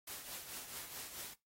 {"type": "noise with tremolo", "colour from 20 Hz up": "white", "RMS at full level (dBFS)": -45, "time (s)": [0.07, 1.34], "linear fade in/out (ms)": 5, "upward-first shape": "triangle", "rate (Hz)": 4.6, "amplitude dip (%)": 60, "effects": ["noise-tail reverb RT60 0.2 s tail -20 dB re dry", "AAC 48 kbps"]}